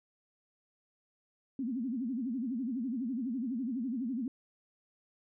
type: tone with vibrato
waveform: sine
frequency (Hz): 246.9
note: B3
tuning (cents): 0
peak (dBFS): -32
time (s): 1.59-4.28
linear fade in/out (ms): 2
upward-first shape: sine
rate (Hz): 12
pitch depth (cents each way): 200
effects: none